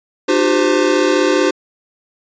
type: tone cluster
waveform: square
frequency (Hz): 301.4 / 356.1 / 391.2 / 517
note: D4 / F4 / G4 / C5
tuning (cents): +45 / +34 / -4 / -21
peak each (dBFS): -18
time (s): 0.28-1.51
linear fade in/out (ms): 10
effects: resampled to 16000 Hz